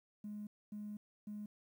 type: tone bursts at uneven times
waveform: triangle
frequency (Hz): 209.1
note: G#3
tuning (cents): +12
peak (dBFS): -39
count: 3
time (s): 0.24-0.47 / 0.72-0.97 / 1.27-1.46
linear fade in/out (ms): 5
effects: tanh soft clip ceiling -40 dBFS + 12-bit